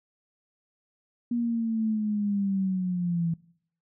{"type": "linear sweep", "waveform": "sine", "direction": "down", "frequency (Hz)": [239.8, 164.81], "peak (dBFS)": -24, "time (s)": [1.31, 3.34], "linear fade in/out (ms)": 5, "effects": ["noise-tail reverb RT60 0.6 s tail -21 dB re dry"]}